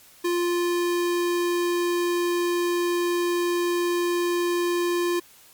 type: tone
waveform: square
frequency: 349.2 Hz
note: F4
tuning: in tune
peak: -22 dBFS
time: 0.24-5.2 s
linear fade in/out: 10 ms
effects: white hiss -52 dBFS RMS until 5.53 s + MP3 96 kbps